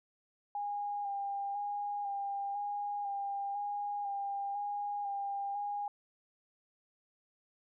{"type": "tone with vibrato", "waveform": "sine", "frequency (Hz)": 809, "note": "G#5", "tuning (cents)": -46, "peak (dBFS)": -34, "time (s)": [0.55, 5.88], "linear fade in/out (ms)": 2, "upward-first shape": "square", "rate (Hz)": 1, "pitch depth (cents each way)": 20, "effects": []}